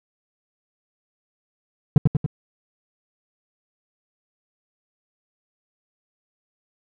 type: tone with echo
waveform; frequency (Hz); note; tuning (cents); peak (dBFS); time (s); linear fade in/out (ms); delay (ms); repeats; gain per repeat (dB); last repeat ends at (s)
triangle; 146.83; D3; 0; -5; 1.96-1.98; 2; 94; 3; -4; 2.262
effects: none